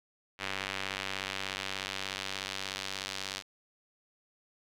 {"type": "tone with band-pass filter sweep", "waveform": "square", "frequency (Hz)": 48.32, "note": "G1", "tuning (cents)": -24, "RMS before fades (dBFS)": -38, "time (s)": [0.38, 3.43], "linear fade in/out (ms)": 50, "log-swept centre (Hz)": [2500, 4300], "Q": 1.2, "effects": []}